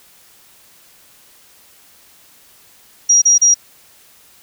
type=tone bursts; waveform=sine; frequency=5720 Hz; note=F8; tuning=41 cents sharp; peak=-7 dBFS; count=3; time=3.09-3.544 s; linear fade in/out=10 ms; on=130 ms; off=32 ms; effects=white hiss -48 dBFS RMS until 4.42 s